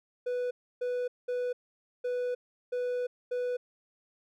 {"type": "tone bursts at uneven times", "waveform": "triangle", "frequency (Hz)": 493.9, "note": "B4", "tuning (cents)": 0, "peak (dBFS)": -27, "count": 6, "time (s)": [[0.26, 0.51], [0.81, 1.08], [1.28, 1.53], [2.04, 2.35], [2.72, 3.07], [3.31, 3.57]], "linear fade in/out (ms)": 10, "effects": []}